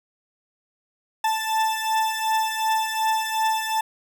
40% pulse beating tone pair, 880 / 882.7 Hz, A5 / A5, 0 / +5 cents, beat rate 2.7 Hz, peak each -22 / -25 dBFS, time 1.24-3.81 s, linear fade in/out 5 ms, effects none

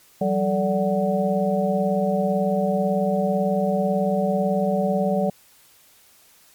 sine tone cluster, 174.5 / 192.6 / 437.9 / 580 / 745 Hz, F3 / G3 / A4 / D5 / F#5, -1 / -30 / -8 / -22 / +12 cents, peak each -31 / -22 / -27 / -23 / -27 dBFS, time 0.21-5.3 s, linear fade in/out 5 ms, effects white hiss -54 dBFS RMS until 6.54 s + MP3 96 kbps

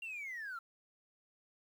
sine linear sweep, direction down, 2788 to 1318.5 Hz, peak -39 dBFS, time 0.02-0.59 s, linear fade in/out 5 ms, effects tanh soft clip ceiling -39 dBFS + 11-bit

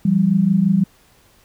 sine tone pair together, 170.47 / 196.3 Hz, F3 / G3, -42 / +3 cents, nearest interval major second, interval 245 cents, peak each -17 / -14 dBFS, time 0.05-0.84 s, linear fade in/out 5 ms, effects pink hiss -54 dBFS RMS until 1.44 s

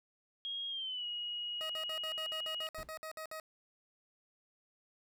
sine tone with pitch glide, 3268 to 2895 Hz, G#7 to F#7, -29 to -38 cents, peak -37 dBFS, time 0.45-2.67 s, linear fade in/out 0 ms, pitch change -209 cents, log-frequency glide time 0.69-1.06 s
20% pulse tone bursts, 632 Hz, D#5, 27 cents sharp, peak -37 dBFS, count 13, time 1.61-3.399 s, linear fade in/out 0 ms, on 85 ms, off 57 ms
brown noise with exponential decay, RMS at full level -42 dBFS, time 2.78-2.98 s, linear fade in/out 2 ms, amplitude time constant 42 ms
effects none

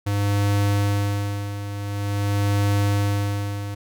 square tone with tremolo, 101.4 Hz, G#2, 41 cents flat, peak -18 dBFS, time 0.06-3.75 s, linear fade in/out 10 ms, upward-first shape sine, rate 0.47 Hz, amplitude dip 70%, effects none

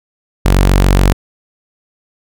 sawtooth tone, 47 Hz, F#1, 28 cents sharp, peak -3 dBFS, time 0.45-1.13 s, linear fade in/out 10 ms, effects none

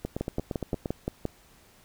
two click trains, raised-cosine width 2 ms, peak -17 / -15 dBFS, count 8 / 7, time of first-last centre 0.05-0.858 / 0.21-1.253 s, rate 8.66 / 5.75 Hz, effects pink hiss -58 dBFS RMS until 1.84 s

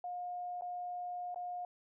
sine tone with dropouts, 714 Hz, F5, 38 cents sharp, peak -38 dBFS, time 0.04-1.65 s, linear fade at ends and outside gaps 2 ms, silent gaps 0.611-0.62 / 1.345-1.359 s, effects none

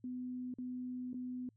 sine tone with dropouts, 250.9 Hz, B3, 28 cents sharp, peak -39 dBFS, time 0.04-1.49 s, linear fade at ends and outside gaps 2 ms, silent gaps 0.54-0.585 / 1.132-1.142 s, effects added 109 Hz sine -68 dBFS peak until 1.56 s

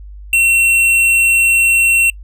sine tone with tanh clipping, 2720 Hz, F7, 46 cents flat, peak -10 dBFS, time 0.33-2.1 s, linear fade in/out 2 ms, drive 15 dB, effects noise-tail reverb RT60 0.1 s tail -25 dB re dry + added 50 Hz sine -30 dBFS peak until 2.23 s

